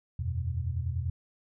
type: chord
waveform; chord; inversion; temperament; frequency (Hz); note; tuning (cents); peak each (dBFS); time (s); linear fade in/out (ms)
sine; E suspended second; none; equal; 82.41 / 92.5 / 123.47; E2 / F#2 / B2; 0 / 0 / 0; -32 / -34 / -34; 0.19-1.1; 5
effects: none

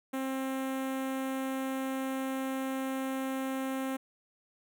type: tone with notch filter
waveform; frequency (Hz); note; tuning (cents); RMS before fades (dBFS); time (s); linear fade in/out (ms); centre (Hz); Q
sawtooth; 265.4; C4; +25; -34; 0.13-3.97; 10; 4800; 0.93
effects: none

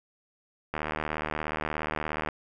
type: click train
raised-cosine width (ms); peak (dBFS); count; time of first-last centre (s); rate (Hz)
0.5; -15; 120; 0.74-2.287; 76.9
effects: none

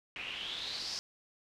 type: noise with low-pass filter sweep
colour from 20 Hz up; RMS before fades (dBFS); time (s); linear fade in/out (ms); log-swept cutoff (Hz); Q
white; -40; 0.16-0.99; 0; 2500 to 5300; 6.1
effects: none

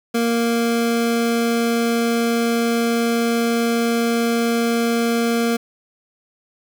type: tone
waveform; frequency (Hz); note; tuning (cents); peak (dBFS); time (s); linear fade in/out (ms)
25% pulse; 232.9; A#3; -1; -13; 0.14-5.57; 10
effects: 8-bit

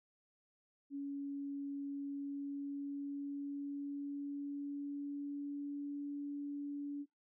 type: tone with pitch glide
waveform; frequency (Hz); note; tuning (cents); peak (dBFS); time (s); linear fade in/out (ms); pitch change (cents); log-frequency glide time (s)
sine; 280.9 to 286.5; C#4 to D4; +23 to -43; -39; 0.9-7.06; 50; +34; 1.9-6.1
effects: noise-tail reverb RT60 0.2 s tail -25 dB re dry

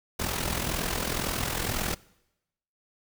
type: noise with amplitude modulation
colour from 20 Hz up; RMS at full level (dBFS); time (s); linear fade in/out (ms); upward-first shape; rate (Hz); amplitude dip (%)
pink; -27; 0.19-1.95; 10; sine; 42; 65
effects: noise-tail reverb RT60 0.9 s tail -23 dB re dry

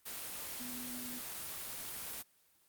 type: tone in noise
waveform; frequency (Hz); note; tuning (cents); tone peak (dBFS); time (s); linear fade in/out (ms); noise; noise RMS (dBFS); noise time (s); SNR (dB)
sine; 246.9; B3; 0; -45; 0.59-1.2; 20; white; -43; 0.05-2.23; -5
effects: white hiss -70 dBFS RMS until 2.68 s + Opus 24 kbps

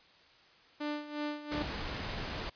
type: tone with tremolo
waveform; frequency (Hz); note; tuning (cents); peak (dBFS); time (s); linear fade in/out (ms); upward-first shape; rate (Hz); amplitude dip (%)
sawtooth; 296.7; D4; +18; -29; 0.8-1.63; 10; sine; 2.8; 75
type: noise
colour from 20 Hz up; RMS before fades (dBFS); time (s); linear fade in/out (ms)
pink; -38; 1.51-2.5; 10
effects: white hiss -61 dBFS RMS until 2.55 s + resampled to 11025 Hz

